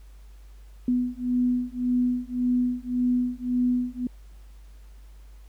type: beating tone pair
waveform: sine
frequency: 246.9 / 248.7 Hz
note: B3 / B3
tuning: 0 / +12 cents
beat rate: 1.8 Hz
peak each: -25 dBFS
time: 0.88-4.07 s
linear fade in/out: 2 ms
effects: added 50 Hz sine -44 dBFS peak until 5.48 s + pink hiss -62 dBFS RMS until 5.48 s